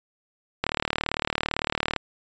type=click train; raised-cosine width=0.3 ms; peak=-7 dBFS; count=51; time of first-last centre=0.64-1.963 s; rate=37.8 Hz; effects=resampled to 16000 Hz